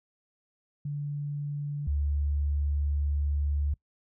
sine tone pair in turn, 145.1 / 72.34 Hz, D3 / D2, -21 / -26 cents, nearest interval octave, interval 1205 cents, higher first, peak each -30 / -25 dBFS, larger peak second, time 0.85-1.87 / 1.87-3.74 s, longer second, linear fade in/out 5 ms, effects noise-tail reverb RT60 0.1 s tail -23 dB re dry

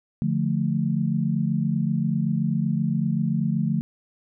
sine chord, D minor, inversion none, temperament equal, 146.83 / 174.61 / 220 Hz, D3 / F3 / A3, 0 / 0 / 0 cents, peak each -25 / -25 / -25 dBFS, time 0.22-3.81 s, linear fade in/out 0 ms, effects none

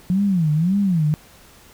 sine tone with vibrato, 174.61 Hz, F3, in tune, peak -15 dBFS, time 0.1-1.14 s, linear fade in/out 0 ms, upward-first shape sine, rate 1.8 Hz, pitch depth 260 cents each way, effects pink hiss -48 dBFS RMS until 1.73 s

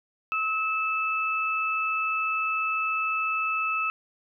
sine tone pair together, 1290 / 2627 Hz, E6 / E7, -38 / -7 cents, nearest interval octave, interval 1231 cents, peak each -27 dBFS, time 0.32-3.9 s, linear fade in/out 0 ms, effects none

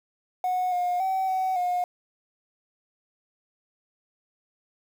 sine tone with pitch steps, 733 / 715 / 762 / 753 / 717 Hz, F#5 / F5 / G5 / F#5 / F5, -16 / +41 / -49 / +30 / +45 cents, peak -21 dBFS, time 0.44-1.84 s, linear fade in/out 2 ms, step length 280 ms, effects tanh soft clip ceiling -21 dBFS + 8-bit

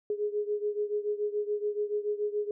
sine beating tone pair, 414.7 / 421.7 Hz, G#4 / G#4, -3 / +26 cents, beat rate 7 Hz, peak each -30 / -33 dBFS, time 0.1-2.51 s, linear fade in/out 2 ms, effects none

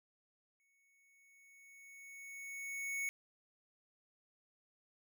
square tone with exponential growth, 2217 Hz, C#7, in tune, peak -36 dBFS, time 0.6-3.09 s, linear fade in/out 0 ms, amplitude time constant 540 ms, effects none

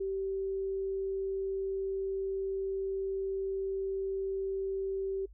sine tone, 386.9 Hz, G4, 23 cents flat, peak -31 dBFS, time 0-5.26 s, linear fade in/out 10 ms, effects noise-tail reverb RT60 0.1 s tail -24 dB re dry + added 50 Hz sine -51 dBFS peak until 5.33 s

